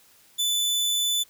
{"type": "tone", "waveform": "sawtooth", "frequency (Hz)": 3497, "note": "A7", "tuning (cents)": -11, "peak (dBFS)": -19, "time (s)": [0.38, 1.24], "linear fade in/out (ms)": 20, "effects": ["white hiss -57 dBFS RMS until 1.29 s"]}